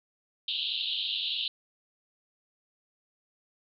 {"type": "band-pass noise", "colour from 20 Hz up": "white", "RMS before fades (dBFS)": -32, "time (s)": [0.48, 1.48], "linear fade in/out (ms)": 2, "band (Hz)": [2800, 4100], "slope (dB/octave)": 96, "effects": []}